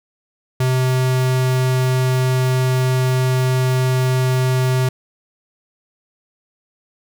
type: tone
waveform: square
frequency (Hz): 128.8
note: C3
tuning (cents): -27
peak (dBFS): -15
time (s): 0.6-4.89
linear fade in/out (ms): 5
effects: none